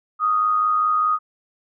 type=tone with amplitude modulation; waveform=sine; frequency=1244.5 Hz; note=D#6; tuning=in tune; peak=-14 dBFS; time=0.19-1.19 s; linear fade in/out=50 ms; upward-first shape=sine; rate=105 Hz; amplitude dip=45%; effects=none